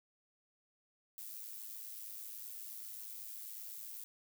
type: noise with amplitude modulation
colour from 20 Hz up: violet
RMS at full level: -45 dBFS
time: 1.18-4.04 s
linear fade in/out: 0 ms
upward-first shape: sine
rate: 108 Hz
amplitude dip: 55%
effects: none